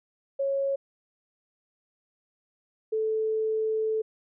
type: tone pair in turn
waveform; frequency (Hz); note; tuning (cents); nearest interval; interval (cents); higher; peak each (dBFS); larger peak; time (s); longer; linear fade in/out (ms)
sine; 550 / 438; C#5 / A4; -14 / -8; major third; 394; first; -24; neither; 0.39-0.76 / 2.92-4.02; second; 10
effects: none